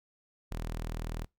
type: tone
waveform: sawtooth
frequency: 40.14 Hz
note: E1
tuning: 45 cents flat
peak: -31 dBFS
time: 0.51-1.25 s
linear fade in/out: 10 ms
effects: noise-tail reverb RT60 0.2 s tail -23 dB re dry